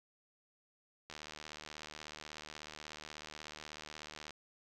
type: click train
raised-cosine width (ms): 0.2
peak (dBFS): -29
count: 246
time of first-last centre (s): 1.1-4.307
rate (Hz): 76.4
effects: none